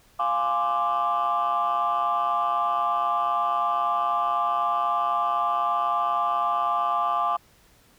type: chord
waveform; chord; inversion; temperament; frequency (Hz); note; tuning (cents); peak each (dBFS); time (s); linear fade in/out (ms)
sine; D half-diminished seventh; first; equal; 698.5 / 830.6 / 1046.5 / 1174.7; F5 / Ab5 / C6 / D6; 0 / 0 / 0 / 0; -26 / -28 / -28 / -23; 0.19-7.37; 10
effects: tanh soft clip ceiling -16 dBFS + pink hiss -58 dBFS RMS until 7.98 s